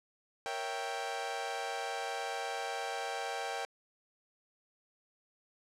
sawtooth chord, A# diminished seventh, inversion none, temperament equal, 466.2 / 554.4 / 659.3 / 784 Hz, A#4 / C#5 / E5 / G5, 0 / 0 / 0 / 0 cents, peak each -39 / -40 / -40 / -34 dBFS, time 0.46-3.65 s, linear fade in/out 0 ms, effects low-pass 8000 Hz 12 dB/octave

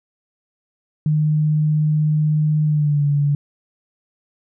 sine tone with pitch glide, 152.7 to 144.13 Hz, D#3 to D3, -32 to -32 cents, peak -14 dBFS, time 1.06-3.35 s, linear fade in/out 2 ms, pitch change -100 cents, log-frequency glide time 2.65-3.05 s, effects none

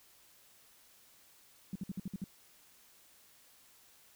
sine tone bursts, 190.9 Hz, G3, 46 cents flat, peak -35 dBFS, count 7, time 1.73-2.241 s, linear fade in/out 2 ms, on 25 ms, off 56 ms, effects white hiss -63 dBFS RMS until 4.15 s

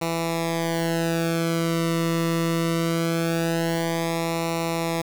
sawtooth tone with flanger, 166.1 Hz, E3, 13 cents sharp, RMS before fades -24 dBFS, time 0.01-5.02 s, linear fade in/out 10 ms, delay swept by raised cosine 0.62 to 1.27 ms, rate 0.22 Hz, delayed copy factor -1, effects 7-bit

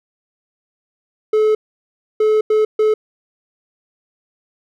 triangle tone bursts at uneven times, 430.9 Hz, A4, 36 cents flat, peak -9 dBFS, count 4, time 1.33-1.55 / 2.2-2.41 / 2.5-2.65 / 2.79-2.94 s, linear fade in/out 5 ms, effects none

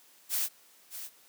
blue noise with echo, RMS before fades -30 dBFS, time 0.29-0.49 s, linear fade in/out 50 ms, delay 610 ms, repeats 1, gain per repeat -11 dB, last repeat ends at 1.1 s, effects white hiss -60 dBFS RMS until 1.28 s + high-pass 200 Hz 12 dB/octave

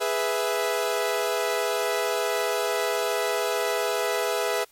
sawtooth chord, E major, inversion first, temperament equal, 415.3 / 493.9 / 659.3 Hz, G#4 / B4 / E5, 0 / 0 / 0 cents, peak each -24 dBFS, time 0-4.65 s, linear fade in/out 20 ms, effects white hiss -58 dBFS RMS until 4.71 s + MP3 64 kbps

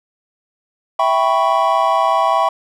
triangle chord, C# half-diminished seventh, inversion first, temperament equal, 659.3 / 784 / 987.8 / 1108.7 Hz, E5 / G5 / B5 / C#6, 0 / 0 / 0 / 0 cents, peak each -16 dBFS, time 0.99-2.49 s, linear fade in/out 5 ms, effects none

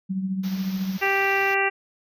sine tone with tremolo, 190 Hz, F#3, 46 cents sharp, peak -21 dBFS, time 0.09-0.98 s, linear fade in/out 20 ms, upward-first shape triangle, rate 14 Hz, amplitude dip 60%
white band-stop noise, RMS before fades -39 dBFS, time 0.43-1.55 s, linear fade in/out 10 ms, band 6200 to 13000 Hz, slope 96 dB/octave
harmonic tone, 392 Hz, G4, in tune, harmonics 1 / 2 / 3 / 4 / 5 / 6 / 7, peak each -26 / -26 / -31 / -28 / -25 / -29 / -27 dBFS, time 1.01-1.7 s, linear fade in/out 20 ms
effects resampled to 32000 Hz

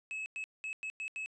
triangle tone bursts at uneven times, 2584 Hz, E7, 35 cents flat, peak -35 dBFS, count 6, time 0.11-0.26 / 0.36-0.44 / 0.64-0.73 / 0.83-0.9 / 1-1.08 / 1.16-1.26 s, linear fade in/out 0 ms, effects resampled to 22050 Hz

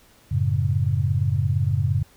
sine chord, F# minor, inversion none, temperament equal, 92.5 / 110 / 138.59 Hz, F#2 / A2 / C#3, 0 / 0 / 0 cents, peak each -23 dBFS, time 0.31-2.03 s, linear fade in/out 10 ms, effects pink hiss -55 dBFS RMS until 2.16 s

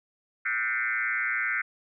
sine tone with frequency modulation, 1798 Hz, A6, 37 cents sharp, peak -25 dBFS, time 0.45-1.62 s, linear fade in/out 10 ms, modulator 118 Hz, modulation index 3.5, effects none

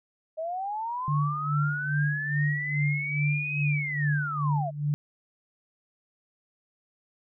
sine linear two-way sweep, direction up then down, 621 to 2563 to 621 Hz, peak -29 dBFS, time 0.37-4.71 s, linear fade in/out 20 ms, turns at 3.61 s
sine tone with tremolo, 146.83 Hz, D3, in tune, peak -22 dBFS, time 1.08-4.94 s, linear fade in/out 0 ms, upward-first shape sine, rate 2.4 Hz, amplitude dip 80%
effects none

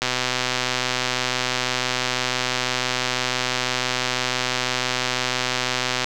click train, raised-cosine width 0.2 ms, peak -4 dBFS, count 760, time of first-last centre 0.02-6.044 s, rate 126 Hz, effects none

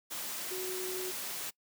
sine tone in noise, 370 Hz, F#4, in tune, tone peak -37 dBFS, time 0.5-1.12 s, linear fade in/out 20 ms, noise white, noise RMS -39 dBFS, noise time 0.1-1.51 s, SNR -1 dB, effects noise-tail reverb RT60 0.1 s tail -23 dB re dry + high-pass 150 Hz 12 dB/octave

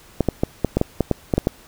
clicks, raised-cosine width 2 ms, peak -3 dBFS, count 11, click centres 0.207 / 0.287 / 0.435 / 0.647 / 0.77 / 0.814 / 1.007 / 1.113 / 1.338 / 1.38 / 1.471 s, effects pink hiss -48 dBFS RMS until 1.67 s

